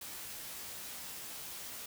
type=noise with comb filter; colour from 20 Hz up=white; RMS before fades=-45 dBFS; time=0.01-1.86 s; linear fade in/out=5 ms; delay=16 ms; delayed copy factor=+0.6; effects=none